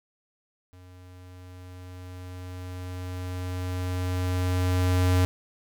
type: tone with level ramp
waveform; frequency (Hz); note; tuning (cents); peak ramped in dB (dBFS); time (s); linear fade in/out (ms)
square; 90.9; F#2; -30; -48 to -19; 0.73-5.25; 0
effects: none